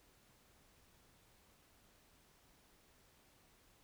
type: silence
effects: pink hiss -69 dBFS RMS until 3.83 s